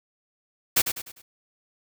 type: noise with echo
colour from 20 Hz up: white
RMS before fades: -19 dBFS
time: 0.76-0.82 s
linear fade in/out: 10 ms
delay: 100 ms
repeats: 4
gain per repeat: -8 dB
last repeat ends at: 1.22 s
effects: none